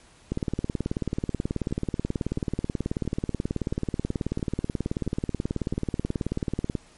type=two click trains; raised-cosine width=3 ms; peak=-13 / -24 dBFS; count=120 / 7; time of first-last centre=0.32-6.752 / 1.71-5.737 s; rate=18.5 / 1.49 Hz; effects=pink hiss -55 dBFS RMS until 6.97 s + MP3 48 kbps